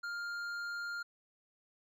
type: tone with hard clipping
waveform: triangle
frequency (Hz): 1403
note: F6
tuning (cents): +8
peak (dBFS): -39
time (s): 0.03-1.03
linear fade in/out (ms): 10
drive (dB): 11
effects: none